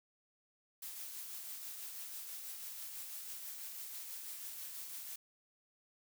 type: noise with tremolo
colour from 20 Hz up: blue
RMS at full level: -45 dBFS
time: 0.82-5.16 s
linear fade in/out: 5 ms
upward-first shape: triangle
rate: 6.1 Hz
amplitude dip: 35%
effects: none